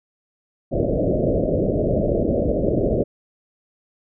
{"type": "low-pass noise", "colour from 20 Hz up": "white", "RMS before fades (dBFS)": -20, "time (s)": [0.71, 3.04], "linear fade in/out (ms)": 20, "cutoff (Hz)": 640, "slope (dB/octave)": 96, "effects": []}